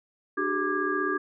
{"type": "tone cluster", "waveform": "sine", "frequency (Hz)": [297.5, 378.1, 413.7, 1184, 1643], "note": ["D4", "F#4", "G#4", "D6", "G#6"], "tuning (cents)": [22, 38, -7, 14, -19], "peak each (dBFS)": [-32, -30, -35, -30, -30], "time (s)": [0.37, 1.18], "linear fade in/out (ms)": 10, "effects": []}